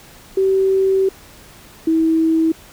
sine tone pair in turn, 384.2 / 323.1 Hz, G4 / E4, -35 / -35 cents, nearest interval minor third, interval 300 cents, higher first, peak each -12 dBFS, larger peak neither, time 0.37-1.09 / 1.87-2.52 s, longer first, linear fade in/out 5 ms, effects pink hiss -43 dBFS RMS until 2.72 s

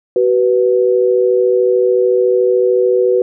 sine tone pair together, 377.7 / 491.4 Hz, F#4 / B4, +36 / -9 cents, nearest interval perfect fourth, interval 455 cents, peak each -12 dBFS, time 0.16-3.22 s, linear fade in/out 2 ms, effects none

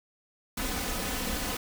pink noise with comb filter, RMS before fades -32 dBFS, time 0.57-1.57 s, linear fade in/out 5 ms, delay 4 ms, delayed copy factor +0.65, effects none

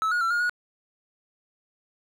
triangle tone with pitch steps, 1302 / 1442 / 1352 / 1424 / 1453 Hz, E6 / F#6 / E6 / F6 / F#6, -22 / -45 / +43 / +33 / -32 cents, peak -20 dBFS, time 0.02-0.495 s, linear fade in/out 0 ms, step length 95 ms, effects none

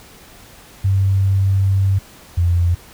sine tone pair in turn, 97 / 86.82 Hz, G2 / F2, -18 / -10 cents, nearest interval major second, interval 192 cents, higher first, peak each -12 / -12 dBFS, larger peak neither, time 0.84-1.99 / 2.37-2.75 s, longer first, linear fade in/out 10 ms, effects pink hiss -43 dBFS RMS until 2.93 s

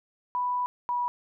sine tone pair in turn, 987.8 / 974.2 Hz, B5 / B5, 0 / -24 cents, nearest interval unison, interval 24 cents, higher first, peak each -25 dBFS, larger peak neither, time 0.35-0.66 / 0.89-1.08 s, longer first, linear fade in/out 0 ms, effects none

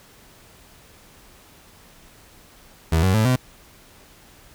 30% pulse tone with pitch steps, 81 / 94.13 / 109.38 / 127.1 Hz, E2 / F#2 / A2 / C3, -30 / +30 / -10 / -50 cents, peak -13 dBFS, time 2.92-3.36 s, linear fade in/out 5 ms, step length 110 ms, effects pink hiss -50 dBFS RMS until 4.54 s

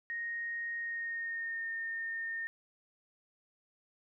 sine tone with pitch glide, 1864.7 to 1826.3 Hz, A#6 to A#6, 0 to -36 cents, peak -35 dBFS, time 0.1-2.47 s, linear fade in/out 0 ms, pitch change -36 cents, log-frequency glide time 0.77-1.7 s, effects none

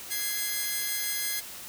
5% pulse tone pair together, 1661.2 / 2078 Hz, G#6 / C7, 0 / -12 cents, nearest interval major third, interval 388 cents, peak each -21 dBFS, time 0.1-1.41 s, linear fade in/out 20 ms, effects white hiss -42 dBFS RMS until 1.68 s

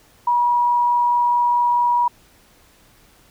sine tone with frequency modulation, 964 Hz, B5, 42 cents flat, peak -14 dBFS, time 0.27-2.08 s, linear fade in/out 5 ms, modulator 24.6 Hz, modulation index 0.23, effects pink hiss -53 dBFS RMS until 3.3 s

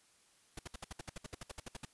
pink noise bursts, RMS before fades -44 dBFS, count 16, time 0.57-1.852 s, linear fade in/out 5 ms, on 22 ms, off 62 ms, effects white hiss -68 dBFS RMS until 1.93 s + resampled to 24000 Hz

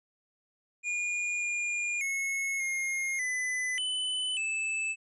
square tone with pitch steps, 2431 / 2417 / 2183 / 2138 / 2006 / 3011 / 2627 Hz, D#7 / D7 / C#7 / C7 / B6 / F#7 / E7, -41 / +49 / -27 / +37 / +26 / +30 / -7 cents, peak -30 dBFS, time 0.83-4.96 s, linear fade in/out 50 ms, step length 590 ms, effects resampled to 24000 Hz

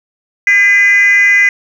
sine tone with frequency modulation, 2023 Hz, B6, 41 cents sharp, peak -4 dBFS, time 0.47-1.49 s, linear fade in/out 2 ms, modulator 407 Hz, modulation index 0.5, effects tanh soft clip ceiling -2 dBFS + 7-bit

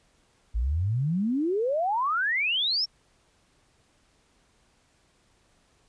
sine exponential sweep, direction up, 51.91 to 5588 Hz, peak -23 dBFS, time 0.54-2.86 s, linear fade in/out 20 ms, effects pink hiss -65 dBFS RMS until 5.88 s + resampled to 22050 Hz

